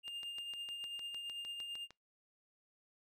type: tone with tremolo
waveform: triangle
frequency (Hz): 2810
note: F7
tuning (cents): +10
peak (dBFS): -38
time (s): 0.03-1.88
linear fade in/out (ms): 50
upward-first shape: triangle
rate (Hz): 9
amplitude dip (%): 40
type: click train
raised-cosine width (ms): 0.2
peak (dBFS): -35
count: 13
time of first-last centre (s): 0.08-1.906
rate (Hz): 6.57
effects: noise-tail reverb RT60 0.2 s tail -25 dB re dry